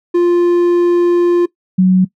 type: tone pair in turn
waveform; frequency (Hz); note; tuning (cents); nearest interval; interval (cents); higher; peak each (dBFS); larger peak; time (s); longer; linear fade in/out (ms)
triangle / sine; 349.2 / 185.57; F4 / F#3; 0 / +5; major seventh; 1095; first; -6; neither; 0.14-1.46 / 1.78-2.05; first; 10
effects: noise-tail reverb RT60 0.1 s tail -19 dB re dry